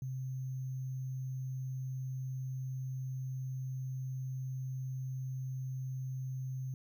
sine tone with sample-and-hold, 130.2 Hz, C3, 8 cents flat, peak -36 dBFS, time 0.02-6.74 s, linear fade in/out 2 ms, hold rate 6300 Hz, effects none

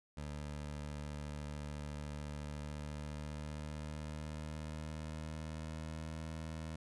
20% pulse tone with pitch glide, 73.9 to 79.66 Hz, D2 to D#2, +11 to +41 cents, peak -37 dBFS, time 0.17-6.76 s, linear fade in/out 5 ms, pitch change +130 cents, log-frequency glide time 2.44-6.34 s, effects resampled to 24000 Hz

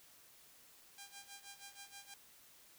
5% pulse tone with tremolo, 800 Hz, G5, 35 cents sharp, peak -38 dBFS, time 0.98-2.14 s, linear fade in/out 2 ms, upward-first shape sine, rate 6.3 Hz, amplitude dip 85%, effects white hiss -63 dBFS RMS until 2.78 s

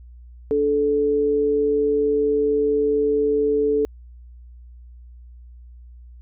sine tone pair together, 291.2 / 435.6 Hz, D4 / A4, -15 / -17 cents, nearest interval perfect fifth, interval 698 cents, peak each -25 / -17 dBFS, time 0.51-3.85 s, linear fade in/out 0 ms, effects added 60 Hz sine -40 dBFS peak until 6.21 s

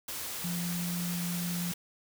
sine tone in noise, 174.61 Hz, F3, in tune, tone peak -32 dBFS, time 0.44-1.72 s, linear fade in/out 5 ms, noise white, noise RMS -38 dBFS, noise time 0.08-1.74 s, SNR +3 dB, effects none

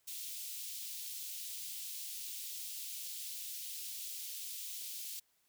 white high-pass noise, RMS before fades -44 dBFS, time 0.07-5.2 s, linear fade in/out 10 ms, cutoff 2900 Hz, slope 24 dB/octave, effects white hiss -75 dBFS RMS until 5.48 s

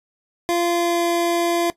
25% pulse tone with pitch glide, 345.1 to 342.5 Hz, F4 to F4, -21 to -34 cents, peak -14 dBFS, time 0.49-1.7 s, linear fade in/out 0 ms, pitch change -13 cents, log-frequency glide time 0.65-1.05 s, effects noise-tail reverb RT60 0.1 s tail -17 dB re dry + resampled to 32000 Hz

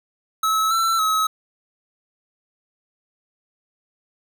square tone with pitch steps, 1296 / 1339 / 1283 Hz, E6 / E6 / E6, -30 / +27 / -47 cents, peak -18 dBFS, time 0.43-1.27 s, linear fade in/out 5 ms, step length 280 ms, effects none

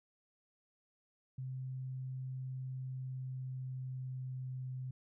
sine tone with pitch glide, 130.1 to 128.83 Hz, C3 to C3, -9 to -26 cents, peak -39 dBFS, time 1.38-4.91 s, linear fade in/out 5 ms, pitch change -17 cents, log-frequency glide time 2.7-4.77 s, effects none

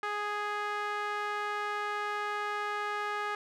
sawtooth tone with band-pass filter, 415.3 Hz, G#4, in tune, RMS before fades -34 dBFS, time 0.03-3.35 s, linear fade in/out 2 ms, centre 1400 Hz, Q 1.7, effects none

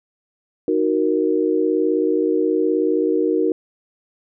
sine chord, D# minor, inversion none, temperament equal, 311.1 / 370 / 466.2 Hz, D#4 / F#4 / A#4, 0 / 0 / 0 cents, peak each -20 dBFS, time 0.68-3.52 s, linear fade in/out 2 ms, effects none

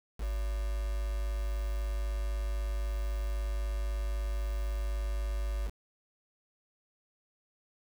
sine tone with quantisation, 51.91 Hz, G#1, in tune, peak -30 dBFS, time 0.18-5.71 s, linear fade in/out 50 ms, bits 7, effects none

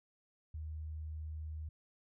sine tone, 77.78 Hz, D#2, in tune, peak -40 dBFS, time 0.54-1.69 s, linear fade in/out 5 ms, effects none

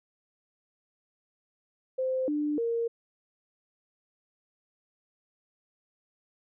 sine tone with pitch steps, 519 / 297.2 / 464.2 Hz, C5 / D4 / A#4, -14 / +21 / -7 cents, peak -26 dBFS, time 1.98-2.88 s, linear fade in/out 10 ms, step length 300 ms, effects none

